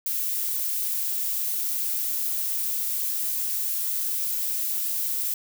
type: noise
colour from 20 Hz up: violet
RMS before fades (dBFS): -27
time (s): 0.06-5.34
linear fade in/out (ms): 2
effects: none